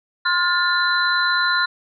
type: tone cluster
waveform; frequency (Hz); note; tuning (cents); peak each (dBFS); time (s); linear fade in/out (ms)
sine; 1049 / 1420 / 1759 / 4036; C6 / F6 / A6 / B7; +4 / +28 / -1 / +37; -23 / -19 / -24 / -23; 0.25-1.66; 10
effects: none